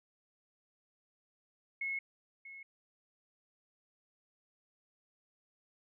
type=tone with echo; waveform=sine; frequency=2179 Hz; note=C#7; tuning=30 cents flat; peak=-34 dBFS; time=1.81-1.99 s; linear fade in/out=5 ms; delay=640 ms; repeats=1; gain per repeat=-13 dB; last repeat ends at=2.63 s; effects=none